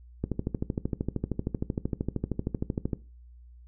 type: click train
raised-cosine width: 3 ms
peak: -15 dBFS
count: 36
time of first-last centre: 0.24-2.932 s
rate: 13 Hz
effects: noise-tail reverb RT60 0.3 s tail -18 dB re dry + added 60 Hz sine -48 dBFS peak until 3.67 s